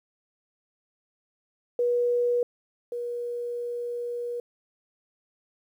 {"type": "tone pair in turn", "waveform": "sine", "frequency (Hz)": [484, 480.1], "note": ["B4", "B4"], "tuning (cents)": [-35, -49], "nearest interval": "unison", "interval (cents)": 14, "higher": "first", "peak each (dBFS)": [-21, -29], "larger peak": "first", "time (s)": [[1.79, 2.43], [2.92, 4.4]], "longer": "second", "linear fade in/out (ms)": 2, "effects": ["10-bit"]}